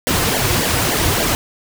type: noise with flanger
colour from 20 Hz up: pink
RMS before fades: -17 dBFS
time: 0.07-1.35 s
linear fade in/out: 0 ms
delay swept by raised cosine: 0.76 to 5.06 ms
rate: 3.5 Hz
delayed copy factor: -0.85
effects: none